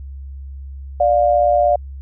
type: tone pair together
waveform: sine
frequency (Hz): 590 / 706.5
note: D5 / F5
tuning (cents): +8 / +20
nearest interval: minor third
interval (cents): 312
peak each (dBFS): -14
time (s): 1-1.76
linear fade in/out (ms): 5
effects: added 68 Hz sine -29 dBFS peak until 2.01 s